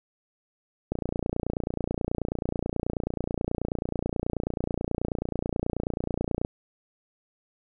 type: click train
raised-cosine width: 2 ms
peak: -14 dBFS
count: 163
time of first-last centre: 0.92-6.449 s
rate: 29.3 Hz
effects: none